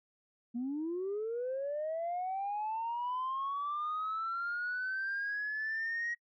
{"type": "linear sweep", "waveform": "sine", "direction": "up", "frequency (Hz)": [230.7, 1900], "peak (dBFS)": -32, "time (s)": [0.54, 6.15], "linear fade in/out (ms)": 20, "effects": ["noise-tail reverb RT60 0.1 s tail -23 dB re dry", "tanh soft clip ceiling -30 dBFS"]}